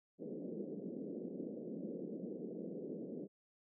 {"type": "band-pass noise", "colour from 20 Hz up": "pink", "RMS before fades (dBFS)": -45, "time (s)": [0.18, 3.28], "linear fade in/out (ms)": 50, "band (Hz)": [180, 510], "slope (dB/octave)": 48, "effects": []}